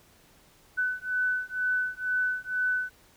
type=beating tone pair; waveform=sine; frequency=1500 / 1502.1 Hz; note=F#6 / F#6; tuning=+23 / +26 cents; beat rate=2.1 Hz; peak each=-29 dBFS; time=0.77-2.9 s; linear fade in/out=20 ms; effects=pink hiss -59 dBFS RMS until 3.16 s